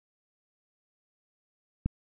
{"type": "click", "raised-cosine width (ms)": 5, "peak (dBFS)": -15, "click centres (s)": 1.86, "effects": []}